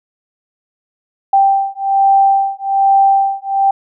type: beating tone pair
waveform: sine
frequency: 784 / 785.2 Hz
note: G5 / G5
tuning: 0 / +3 cents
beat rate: 1.2 Hz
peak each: -12 dBFS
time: 1.33-3.71 s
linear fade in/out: 5 ms
effects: none